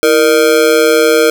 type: tone with amplitude modulation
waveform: square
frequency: 466.9 Hz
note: A#4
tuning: 3 cents sharp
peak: -3 dBFS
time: 0.03-1.3 s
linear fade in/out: 0 ms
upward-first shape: sine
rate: 140 Hz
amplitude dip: 95%
effects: none